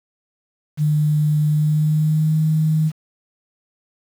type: tone with pitch glide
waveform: sine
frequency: 150.8 to 156.48 Hz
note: D3 to D#3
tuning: +46 to +10 cents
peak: -14 dBFS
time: 0.77-2.92 s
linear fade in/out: 50 ms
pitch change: +64 cents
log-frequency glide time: 1.48-2.37 s
effects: 7-bit